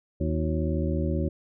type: harmonic tone with a mistuned harmonic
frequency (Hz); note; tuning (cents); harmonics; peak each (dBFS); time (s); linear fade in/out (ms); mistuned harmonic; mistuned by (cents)
78.9; D#2; +25; 1 / 2 / 3 / 4 / 5 / 7; -27 / -30 / -32 / -33 / -34 / -35; 0.2-1.29; 10; 5; -110
effects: none